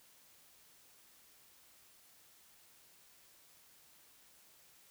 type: silence
effects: white hiss -64 dBFS RMS until 4.9 s